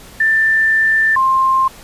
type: tone pair in turn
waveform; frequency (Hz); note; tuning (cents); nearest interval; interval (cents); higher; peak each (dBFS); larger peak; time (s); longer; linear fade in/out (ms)
sine; 1777 / 1056.6; A6 / C6; +17 / +17; major sixth; 900; first; -10; neither; 0.2-1.16 / 1.16-1.68; first; 5
effects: pink hiss -39 dBFS RMS until 1.83 s + resampled to 32000 Hz